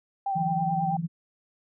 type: tone with vibrato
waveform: sine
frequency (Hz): 782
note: G5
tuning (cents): -4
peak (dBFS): -25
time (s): 0.26-0.97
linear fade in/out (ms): 5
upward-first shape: sine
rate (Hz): 9.3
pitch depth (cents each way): 32
type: tone with tremolo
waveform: sine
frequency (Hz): 167.2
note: E3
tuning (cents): +25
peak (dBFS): -23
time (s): 0.35-1.08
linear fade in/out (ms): 20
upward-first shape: triangle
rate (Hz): 19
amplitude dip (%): 90
effects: none